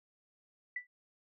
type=tone with exponential decay; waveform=sine; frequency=1975.5 Hz; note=B6; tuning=in tune; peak=-32 dBFS; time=0.76-0.87 s; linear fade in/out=5 ms; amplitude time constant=23 ms; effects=none